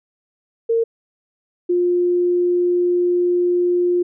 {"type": "tone pair in turn", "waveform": "sine", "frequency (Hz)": [458.2, 353.8], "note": ["A#4", "F4"], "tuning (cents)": [-30, 23], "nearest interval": "major third", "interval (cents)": 447, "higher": "first", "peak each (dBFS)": -14, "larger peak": "neither", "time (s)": [[0.69, 0.84], [1.69, 4.03]], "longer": "second", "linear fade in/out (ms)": 10, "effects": []}